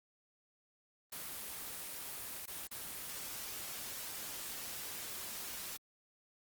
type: noise with dropouts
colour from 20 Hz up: white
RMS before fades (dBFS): -44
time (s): 1.12-5.77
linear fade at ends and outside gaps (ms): 5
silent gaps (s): 2.458-2.477 / 2.673-2.712
effects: Opus 24 kbps